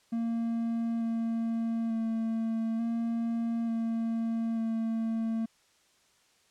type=tone with pitch steps; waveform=triangle; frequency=230.3 / 228.4 / 225.2 / 230.8 / 227.8 / 225.3 Hz; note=A#3 / A#3 / A3 / A#3 / A#3 / A3; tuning=-21 / -35 / +40 / -17 / -40 / +41 cents; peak=-26 dBFS; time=0.12-5.46 s; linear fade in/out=10 ms; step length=890 ms; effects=white hiss -66 dBFS RMS until 6.5 s + low-pass 8000 Hz 12 dB/octave